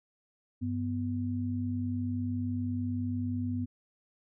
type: tone pair together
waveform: sine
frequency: 98.3 / 247.7 Hz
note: G2 / B3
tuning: +5 / +5 cents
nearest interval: octave + major third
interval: 1600 cents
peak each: -33 / -32 dBFS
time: 0.61-3.66 s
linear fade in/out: 20 ms
effects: none